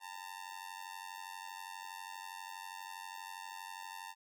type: tone with amplitude modulation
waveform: sawtooth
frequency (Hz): 903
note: A5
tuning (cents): +45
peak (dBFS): -37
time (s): 0-4.15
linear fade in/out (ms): 50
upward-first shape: sine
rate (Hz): 92.4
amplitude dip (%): 95
effects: none